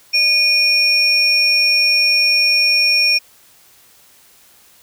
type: tone pair together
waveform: sine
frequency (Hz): 2450 / 5500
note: D#7 / F8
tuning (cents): -27 / -27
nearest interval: octave + major second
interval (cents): 1400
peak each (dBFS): -12 / -12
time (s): 0.13-3.19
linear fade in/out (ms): 20
effects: tanh soft clip ceiling -7 dBFS + white hiss -49 dBFS RMS until 4.82 s